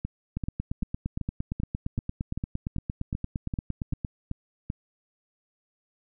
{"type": "two click trains", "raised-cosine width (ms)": 5, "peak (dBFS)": [-17, -18], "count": [33, 13], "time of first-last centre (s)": [[0.37, 4.048], [0.05, 4.701]], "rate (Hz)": [8.7, 2.58], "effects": []}